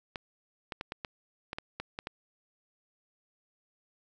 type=clicks; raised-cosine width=0.3 ms; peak=-20 dBFS; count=10; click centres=0.158 / 0.722 / 0.811 / 0.921 / 1.048 / 1.531 / 1.585 / 1.8 / 1.989 / 2.071 s; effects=none